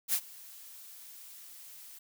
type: noise with ADSR envelope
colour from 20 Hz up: blue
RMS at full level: -27 dBFS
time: 0.08-1.99 s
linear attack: 59 ms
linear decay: 61 ms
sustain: -23 dB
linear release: 9 ms
effects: none